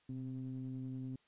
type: ring-modulated tone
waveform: triangle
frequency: 66.4 Hz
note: C2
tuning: 26 cents sharp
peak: -35 dBFS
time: 0.09-1.16 s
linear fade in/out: 5 ms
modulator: 194 Hz
effects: white hiss -72 dBFS RMS until 1.27 s + resampled to 8000 Hz